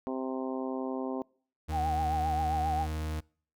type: harmonic tone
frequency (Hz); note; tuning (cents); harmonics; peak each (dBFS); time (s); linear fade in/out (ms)
130.81; C3; 0; 2 / 3 / 4 / 5 / 6 / 7 / 8; -34 / -38 / -40 / -42 / -44 / -45 / -46; 0.07-1.22; 0
type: tone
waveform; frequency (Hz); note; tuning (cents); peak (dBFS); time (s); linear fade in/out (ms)
40% pulse; 77.78; D#2; 0; -31; 1.68-3.21; 20
type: tone with vibrato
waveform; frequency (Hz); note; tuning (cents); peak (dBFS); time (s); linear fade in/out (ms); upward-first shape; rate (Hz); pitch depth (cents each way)
sine; 770; G5; -31; -28; 1.71-2.87; 50; triangle; 7.5; 83
effects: noise-tail reverb RT60 0.5 s tail -26 dB re dry